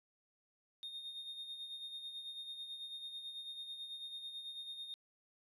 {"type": "tone with tremolo", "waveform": "triangle", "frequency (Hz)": 3682, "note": "A#7", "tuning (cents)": -22, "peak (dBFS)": -40, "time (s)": [0.83, 4.94], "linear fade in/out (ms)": 0, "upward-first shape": "sine", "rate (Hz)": 9.1, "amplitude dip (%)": 55, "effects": ["tanh soft clip ceiling -37 dBFS", "resampled to 32000 Hz"]}